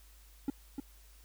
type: tone with echo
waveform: triangle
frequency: 277.2 Hz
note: C#4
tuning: in tune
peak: -27 dBFS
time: 0.48-0.5 s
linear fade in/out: 2 ms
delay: 300 ms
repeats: 1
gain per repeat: -6 dB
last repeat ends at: 0.8 s
effects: added 51 Hz sine -56 dBFS peak until 1.24 s + white hiss -63 dBFS RMS until 1.24 s